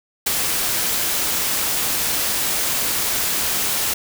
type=noise with ADSR envelope; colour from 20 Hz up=white; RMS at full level=-17 dBFS; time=0.26-3.94 s; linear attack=10 ms; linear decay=16 ms; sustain=-4 dB; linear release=8 ms; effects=none